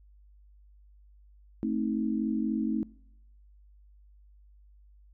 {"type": "chord", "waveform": "sine", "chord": "A diminished", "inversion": "none", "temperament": "just", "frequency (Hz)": [220, 264, 316.8], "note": ["A3", "C4", "Eb4"], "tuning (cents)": [0, 16, 31], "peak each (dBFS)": [-30, -32, -32], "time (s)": [1.63, 2.83], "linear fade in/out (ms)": 0, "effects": ["noise-tail reverb RT60 0.8 s tail -24 dB re dry", "added 50 Hz sine -54 dBFS peak until 5.13 s"]}